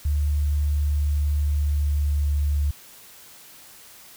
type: tone with pitch glide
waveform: sine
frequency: 73.3 to 72.79 Hz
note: D2 to D2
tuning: -3 to -15 cents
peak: -19 dBFS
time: 0.05-2.71 s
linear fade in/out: 5 ms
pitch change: -12 cents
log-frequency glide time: 1.51-2.17 s
effects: white hiss -47 dBFS RMS until 4.16 s